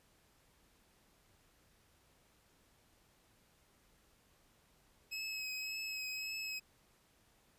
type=tone with vibrato; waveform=25% pulse; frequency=2564 Hz; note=E7; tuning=49 cents flat; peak=-36 dBFS; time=5.11-6.6 s; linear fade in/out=20 ms; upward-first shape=triangle; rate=1.8 Hz; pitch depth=26 cents each way; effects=pink hiss -70 dBFS RMS until 7.58 s + resampled to 32000 Hz